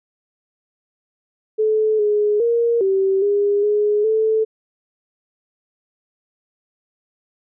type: tone with pitch steps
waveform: sine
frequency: 433.3 / 417.8 / 468.2 / 386.1 / 406.9 / 417.5 / 438.9 Hz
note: A4 / G#4 / A#4 / G4 / G#4 / G#4 / A4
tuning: -27 / +10 / +8 / -26 / -35 / +9 / -4 cents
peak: -14 dBFS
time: 1.58-4.45 s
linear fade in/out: 20 ms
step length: 410 ms
effects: none